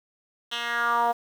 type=tone with band-pass filter sweep; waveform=10% pulse; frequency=236.4 Hz; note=A#3; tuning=24 cents sharp; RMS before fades=-25 dBFS; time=0.51-1.13 s; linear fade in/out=20 ms; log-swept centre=3100 to 730 Hz; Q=3.5; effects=8-bit